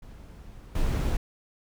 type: noise with level steps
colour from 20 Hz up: brown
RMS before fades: -45 / -26 dBFS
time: 0.02-1.17 s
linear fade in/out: 5 ms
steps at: 0.75 s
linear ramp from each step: 5 ms
effects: none